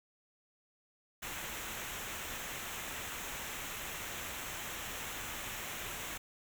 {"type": "noise with comb filter", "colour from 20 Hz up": "pink", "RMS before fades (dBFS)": -42, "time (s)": [1.22, 6.18], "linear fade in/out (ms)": 10, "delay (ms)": 0.21, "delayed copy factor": -0.6, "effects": []}